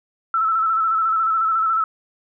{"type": "tone with vibrato", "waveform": "sine", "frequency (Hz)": 1318.5, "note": "E6", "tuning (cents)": 0, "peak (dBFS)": -16, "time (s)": [0.34, 1.84], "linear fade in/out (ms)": 2, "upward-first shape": "square", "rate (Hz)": 14, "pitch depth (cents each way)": 32, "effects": []}